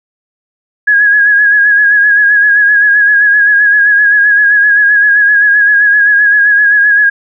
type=tone with vibrato; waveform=sine; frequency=1661.2 Hz; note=G#6; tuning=in tune; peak=-4 dBFS; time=0.87-7.1 s; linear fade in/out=10 ms; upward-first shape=sine; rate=7.7 Hz; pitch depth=43 cents each way; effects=none